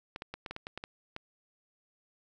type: clicks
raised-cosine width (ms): 0.3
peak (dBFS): -23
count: 10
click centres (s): 0.161 / 0.221 / 0.34 / 0.462 / 0.51 / 0.564 / 0.669 / 0.776 / 0.839 / 1.164
effects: none